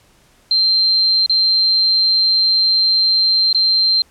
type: tone with dropouts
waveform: sine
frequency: 4145 Hz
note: C8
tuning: 17 cents flat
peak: -11 dBFS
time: 0.51-4.02 s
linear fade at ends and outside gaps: 2 ms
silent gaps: 1.262-1.296 / 3.529-3.547 s
effects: pink hiss -53 dBFS RMS until 4.1 s + low-pass 12000 Hz 12 dB/octave